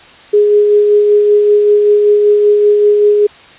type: tone with tremolo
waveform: sine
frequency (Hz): 415.3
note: G#4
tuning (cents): 0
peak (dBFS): -4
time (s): 0.33-3.27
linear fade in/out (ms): 10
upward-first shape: sine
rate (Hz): 5.2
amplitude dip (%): 30
effects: white hiss -38 dBFS RMS until 3.58 s + resampled to 8000 Hz